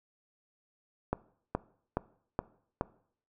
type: click train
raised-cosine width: 1 ms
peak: -15 dBFS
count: 5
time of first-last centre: 1.13-2.811 s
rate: 2.38 Hz
effects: noise-tail reverb RT60 0.6 s tail -20 dB re dry